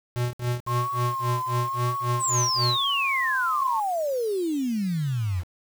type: tone with tremolo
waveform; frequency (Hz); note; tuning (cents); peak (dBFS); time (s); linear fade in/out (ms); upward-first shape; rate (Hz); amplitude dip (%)
square; 122; B2; -21; -23; 0.16-2.77; 0; sine; 3.7; 100
type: tone with vibrato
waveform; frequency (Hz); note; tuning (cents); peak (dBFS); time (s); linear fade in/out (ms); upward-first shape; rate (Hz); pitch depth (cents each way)
sine; 1069; C6; +37; -26; 0.67-3.8; 5; triangle; 1; 81
type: exponential sweep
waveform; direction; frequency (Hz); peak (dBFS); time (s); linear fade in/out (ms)
sine; down; 8372 to 83; -23; 2.19-5.44; 50
effects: 7-bit

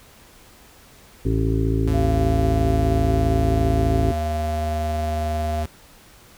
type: harmonic tone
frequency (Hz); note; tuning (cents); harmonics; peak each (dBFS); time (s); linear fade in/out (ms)
55; A1; 0; 1 / 2 / 3 / 5 / 6 / 7 / 8; -22 / -22 / -30 / -25 / -33 / -27 / -34; 1.25-4.12; 5
type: tone with pitch glide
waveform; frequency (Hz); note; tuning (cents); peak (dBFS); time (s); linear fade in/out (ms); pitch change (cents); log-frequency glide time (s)
square; 77.9 to 78.44; D#2 to D#2; +3 to +15; -24; 1.87-5.66; 5; +12; 3.14-3.76
type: tone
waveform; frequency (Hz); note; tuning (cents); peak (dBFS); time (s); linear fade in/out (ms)
sine; 684; F5; -36; -25; 1.93-5.64; 20
effects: pink hiss -49 dBFS RMS until 6.37 s

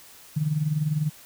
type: tone with tremolo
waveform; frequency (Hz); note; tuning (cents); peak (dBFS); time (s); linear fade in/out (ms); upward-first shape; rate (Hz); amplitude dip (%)
sine; 151.9; D#3; -41; -19; 0.36-1.1; 10; sine; 20; 70
effects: white hiss -49 dBFS RMS until 1.25 s

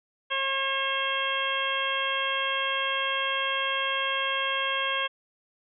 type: harmonic tone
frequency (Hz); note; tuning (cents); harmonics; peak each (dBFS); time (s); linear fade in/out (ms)
540; C#5; -45; 1 / 2 / 3 / 4 / 5 / 6; -35 / -31 / -32 / -35 / -32 / -31; 0.3-5.08; 20
effects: none

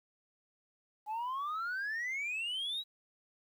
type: exponential sweep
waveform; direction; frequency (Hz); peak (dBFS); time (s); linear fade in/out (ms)
sine; up; 830.6 to 3922; -32; 1.06-2.84; 50
effects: tanh soft clip ceiling -33 dBFS + 11-bit

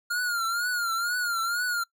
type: tone with vibrato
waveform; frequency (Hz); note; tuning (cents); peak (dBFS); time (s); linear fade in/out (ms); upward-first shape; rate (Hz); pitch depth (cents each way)
square; 1411; F6; +17; -26; 0.1-1.84; 10; triangle; 2.1; 100
effects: noise-tail reverb RT60 0.1 s tail -22 dB re dry

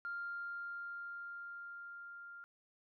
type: tone with level ramp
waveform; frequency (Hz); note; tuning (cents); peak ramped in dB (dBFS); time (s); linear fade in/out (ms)
sine; 1396.9; F6; 0; -38 to -49; 0.05-2.44; 0
effects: tanh soft clip ceiling -34 dBFS

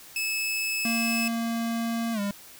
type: tone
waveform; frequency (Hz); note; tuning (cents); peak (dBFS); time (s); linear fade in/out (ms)
sawtooth; 2602; E7; -23; -23; 0.16-1.28; 2
type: tone with pitch glide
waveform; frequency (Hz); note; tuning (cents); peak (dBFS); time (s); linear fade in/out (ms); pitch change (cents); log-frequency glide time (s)
square; 230.4 to 201.7; A#3 to G3; -20 to +50; -27; 0.85-2.31; 2; -230; 2.13-2.2
effects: white hiss -48 dBFS RMS until 2.59 s

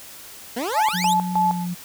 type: exponential sweep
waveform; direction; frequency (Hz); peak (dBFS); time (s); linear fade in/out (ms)
20% pulse; up; 220.1 to 4010; -19; 0.56-1.14; 10
type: tone with tremolo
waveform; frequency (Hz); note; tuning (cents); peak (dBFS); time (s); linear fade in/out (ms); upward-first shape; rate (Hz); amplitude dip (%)
sine; 864; A5; -32; -16; 0.73-1.67; 50; square; 3.2; 80
type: tone with pitch glide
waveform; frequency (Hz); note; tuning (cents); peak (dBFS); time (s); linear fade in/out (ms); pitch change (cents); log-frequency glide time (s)
sine; 180.7 to 176.67; F#3 to F3; -41 to +20; -24; 0.93-1.75; 20; -39; 1.45-1.57
effects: white hiss -41 dBFS RMS until 1.84 s

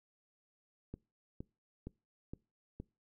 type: click train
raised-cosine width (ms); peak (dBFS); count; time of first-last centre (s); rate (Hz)
3; -30; 5; 0.94-2.8; 2.15
effects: noise-tail reverb RT60 0.3 s tail -24 dB re dry

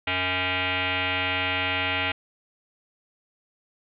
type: tone with frequency modulation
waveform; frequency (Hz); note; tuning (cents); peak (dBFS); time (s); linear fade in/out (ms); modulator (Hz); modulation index
sine; 277.2; C#4; 0; -23; 0.07-2.12; 5; 368; 7.9
effects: none

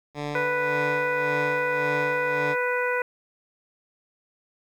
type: tone with tremolo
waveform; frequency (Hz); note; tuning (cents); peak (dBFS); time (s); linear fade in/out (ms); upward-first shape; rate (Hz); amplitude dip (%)
10% pulse; 146.83; D3; 0; -20; 0.14-2.56; 50; sine; 1.8; 65
type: harmonic tone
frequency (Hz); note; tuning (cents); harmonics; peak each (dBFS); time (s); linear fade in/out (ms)
493.9; B4; 0; 1 / 2 / 3 / 4 / 5; -26 / -30 / -28 / -31 / -34; 0.35-3.02; 2
effects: low-pass 5000 Hz 12 dB/octave + 9-bit

